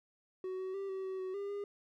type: tone with pitch steps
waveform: triangle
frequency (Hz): 373.2 / 376.1 / 392.5 / 382 / 378.9 / 374.2 / 400.9 / 405.4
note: F#4 / F#4 / G4 / G4 / F#4 / F#4 / G4 / G#4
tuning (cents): +15 / +28 / +2 / -45 / +41 / +20 / +39 / -42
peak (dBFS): -35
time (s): 0.44-1.64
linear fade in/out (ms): 2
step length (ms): 150
effects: none